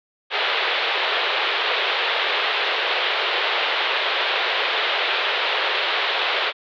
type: band-pass noise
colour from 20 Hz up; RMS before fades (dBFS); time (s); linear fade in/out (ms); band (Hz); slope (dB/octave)
white; -22; 0.3-6.53; 50; 390 to 3800; 48
effects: none